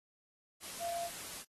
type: tone in noise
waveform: sine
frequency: 686 Hz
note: F5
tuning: 31 cents flat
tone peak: -36 dBFS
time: 0.79-1.1 s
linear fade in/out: 50 ms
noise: white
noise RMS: -45 dBFS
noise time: 0.6-1.45 s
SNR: +6 dB
effects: AAC 32 kbps